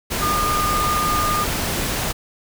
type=tone in noise; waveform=sine; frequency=1213 Hz; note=D#6; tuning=44 cents flat; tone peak=-19 dBFS; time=0.21-1.45 s; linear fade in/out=20 ms; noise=pink; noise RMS=-23 dBFS; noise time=0.1-2.13 s; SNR=+1 dB; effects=none